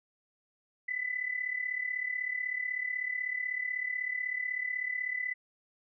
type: tone with amplitude modulation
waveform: sine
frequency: 2000 Hz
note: B6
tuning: 21 cents sharp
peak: -28 dBFS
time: 0.88-5.34 s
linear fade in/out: 10 ms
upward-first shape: sine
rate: 36.1 Hz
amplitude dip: 75%
effects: none